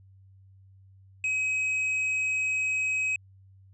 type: tone with tanh clipping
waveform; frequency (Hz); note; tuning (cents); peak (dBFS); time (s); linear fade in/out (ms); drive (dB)
triangle; 2540; D#7; +35; -26; 1.24-3.16; 2; 9
effects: added 96 Hz sine -52 dBFS peak until 3.73 s + resampled to 24000 Hz